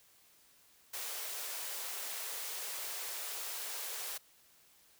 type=high-pass noise; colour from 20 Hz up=white; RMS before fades=-41 dBFS; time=0.93-4.18 s; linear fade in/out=10 ms; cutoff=390 Hz; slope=48 dB/octave; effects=white hiss -65 dBFS RMS until 4.99 s